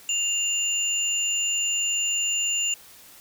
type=tone pair together; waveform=sine; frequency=2794 / 7040 Hz; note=F7 / A8; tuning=0 / 0 cents; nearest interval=octave + major third; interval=1600 cents; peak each=-25 dBFS; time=0.09-2.74 s; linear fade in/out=2 ms; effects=white hiss -49 dBFS RMS until 3.2 s